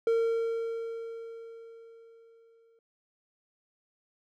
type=tone with exponential decay; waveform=triangle; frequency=457.6 Hz; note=A#4; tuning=32 cents flat; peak=-20 dBFS; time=0.07-2.79 s; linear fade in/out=2 ms; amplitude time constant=590 ms; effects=none